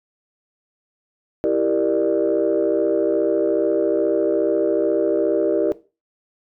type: chord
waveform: sine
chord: E half-diminished seventh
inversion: none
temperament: equal with one note detuned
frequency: 329.6 / 392 / 466.2 / 594.5 Hz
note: E4 / G4 / Bb4 / D5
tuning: 0 / 0 / 0 / +21 cents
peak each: -21 dBFS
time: 1.44-5.72 s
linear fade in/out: 0 ms
effects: noise-tail reverb RT60 0.3 s tail -17 dB re dry + tanh soft clip ceiling -9 dBFS